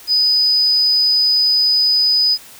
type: tone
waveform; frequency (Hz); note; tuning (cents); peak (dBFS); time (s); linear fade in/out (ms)
sine; 4985; D#8; +2; -11; 0.07-2.38; 50
effects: white hiss -40 dBFS RMS until 2.59 s